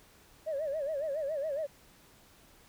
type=tone with vibrato; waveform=sine; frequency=591 Hz; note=D5; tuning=11 cents sharp; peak=-30 dBFS; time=0.46-1.67 s; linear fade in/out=20 ms; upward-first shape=sine; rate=7.2 Hz; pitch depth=150 cents each way; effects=tanh soft clip ceiling -27 dBFS + pink hiss -60 dBFS RMS until 2.68 s